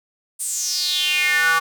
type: tone with high-pass filter sweep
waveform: square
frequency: 163.9 Hz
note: E3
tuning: 10 cents flat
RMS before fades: -20 dBFS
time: 0.39-1.6 s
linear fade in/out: 20 ms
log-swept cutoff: 9300 to 1200 Hz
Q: 5.7
effects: none

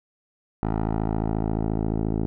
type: tone with low-pass filter sweep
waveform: 10% pulse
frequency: 54.3 Hz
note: A1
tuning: 22 cents flat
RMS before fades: -25 dBFS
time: 0.63-2.26 s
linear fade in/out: 0 ms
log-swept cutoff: 990 to 470 Hz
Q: 1.3
effects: none

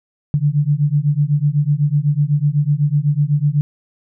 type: beating tone pair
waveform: sine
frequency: 142.5 / 150.5 Hz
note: C#3 / D3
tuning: +48 / +43 cents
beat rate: 8 Hz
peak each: -16 dBFS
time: 0.34-3.61 s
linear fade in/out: 0 ms
effects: none

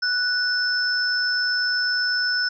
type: tone pair together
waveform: sine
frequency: 1480 / 5274 Hz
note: F#6 / E8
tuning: 0 / 0 cents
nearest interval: octave + minor seventh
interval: 2200 cents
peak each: -22 / -23 dBFS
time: 0.02-2.49 s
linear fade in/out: 10 ms
effects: none

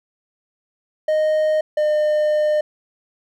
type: tone pair in turn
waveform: triangle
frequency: 619 / 605.6 Hz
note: D#5 / D#5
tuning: -9 / -47 cents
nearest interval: unison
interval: 38 cents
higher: first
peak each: -13 dBFS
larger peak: neither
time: 1.08-1.61 / 1.77-2.61 s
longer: second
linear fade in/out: 5 ms
effects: none

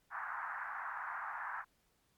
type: band-pass noise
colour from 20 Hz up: white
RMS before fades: -42 dBFS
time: 0.1-1.65 s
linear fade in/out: 50 ms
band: 810 to 1700 Hz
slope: 48 dB/octave
effects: pink hiss -75 dBFS RMS until 2.17 s + MP3 96 kbps

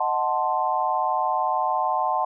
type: chord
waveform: sine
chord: D# diminished seventh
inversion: none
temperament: equal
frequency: 622.3 / 740 / 880 / 1046.5 Hz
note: D#5 / F#5 / A5 / C6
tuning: 0 / 0 / 0 / 0 cents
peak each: -30 / -25 / -25 / -26 dBFS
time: 0-2.25 s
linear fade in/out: 5 ms
effects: none

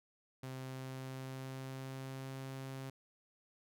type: tone with pitch glide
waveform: sawtooth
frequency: 130.81 to 133.56 Hz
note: C3 to C3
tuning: 0 to +36 cents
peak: -39 dBFS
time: 0.43-2.9 s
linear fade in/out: 5 ms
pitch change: +36 cents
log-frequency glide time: 0.6-2.34 s
effects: none

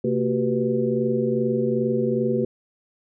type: tone cluster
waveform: sine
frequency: 130.8 / 227.5 / 365.2 / 387.7 / 493.7 Hz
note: C3 / A#3 / F#4 / G4 / B4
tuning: 0 / -42 / -23 / -19 / -1 cents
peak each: -29 / -24 / -28 / -25 / -26 dBFS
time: 0.04-2.45 s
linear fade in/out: 5 ms
effects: none

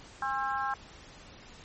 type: harmonic tone with a mistuned harmonic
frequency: 267.5 Hz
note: C4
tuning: 38 cents sharp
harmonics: 3 / 4 / 5 / 6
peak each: -33 / -34 / -35 / -36 dBFS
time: 0.22-0.74 s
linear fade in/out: 2 ms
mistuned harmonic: 3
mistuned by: +23 cents
effects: pink hiss -51 dBFS RMS until 1.64 s + MP3 32 kbps

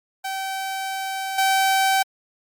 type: tone with level steps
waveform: sawtooth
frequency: 771 Hz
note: G5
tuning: 29 cents flat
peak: -22 / -13 dBFS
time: 0.24-2.03 s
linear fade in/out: 10 ms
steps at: 1.38 s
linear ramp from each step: 5 ms
effects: Opus 48 kbps

